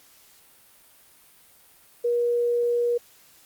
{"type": "tone", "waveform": "sine", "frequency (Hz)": 478.1, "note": "A#4", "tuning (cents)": 44, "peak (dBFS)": -20, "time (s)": [2.04, 2.98], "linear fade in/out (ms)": 10, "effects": ["white hiss -55 dBFS RMS until 3.45 s", "Opus 48 kbps"]}